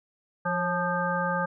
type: harmonic tone with a mistuned harmonic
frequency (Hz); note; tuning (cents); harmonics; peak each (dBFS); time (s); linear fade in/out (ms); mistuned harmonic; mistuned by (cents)
174.61; F3; 0; 1 / 3 / 5 / 7 / 9; -31 / -31 / -31 / -31 / -31; 0.45-1.46; 10; 3; +57
effects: none